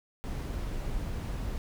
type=noise; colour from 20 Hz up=brown; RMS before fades=-34 dBFS; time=0.24-1.58 s; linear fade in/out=0 ms; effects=none